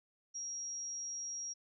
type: tone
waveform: sine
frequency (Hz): 5650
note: F8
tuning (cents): +19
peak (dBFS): -39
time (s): 0.34-1.54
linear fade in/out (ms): 20
effects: none